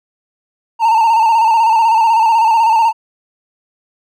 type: tone with vibrato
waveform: triangle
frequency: 900 Hz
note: A5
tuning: 39 cents sharp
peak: -6 dBFS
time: 0.79-2.93 s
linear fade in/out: 50 ms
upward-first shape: square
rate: 16 Hz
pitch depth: 48 cents each way
effects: none